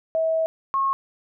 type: tone pair in turn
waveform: sine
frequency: 646 / 1086.4 Hz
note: E5 / C#6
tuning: -35 / -35 cents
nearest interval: major sixth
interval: 900 cents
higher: second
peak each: -19 dBFS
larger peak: neither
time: 0.15-0.46 / 0.74-0.93 s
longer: first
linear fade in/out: 0 ms
effects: none